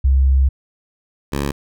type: tone pair in turn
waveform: sine / 10% pulse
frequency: 66.8 / 70.54 Hz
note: C2 / C#2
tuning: +36 / +31 cents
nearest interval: minor second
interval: 95 cents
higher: second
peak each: -10 / -11 dBFS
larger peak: first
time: 0.04-0.49 / 1.32-1.52 s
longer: first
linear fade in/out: 10 ms
effects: none